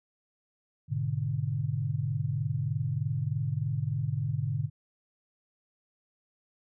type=chord; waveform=sine; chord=G# diminished; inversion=none; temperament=equal; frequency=103.83 / 123.47 / 146.83 Hz; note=G#2 / B2 / D3; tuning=0 / 0 / 0 cents; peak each=-33 / -32 / -31 dBFS; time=0.88-4.7 s; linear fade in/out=50 ms; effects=none